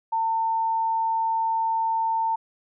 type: tone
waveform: sine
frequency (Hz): 900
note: A5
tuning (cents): +39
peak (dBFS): -21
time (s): 0.12-2.36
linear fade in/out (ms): 10
effects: none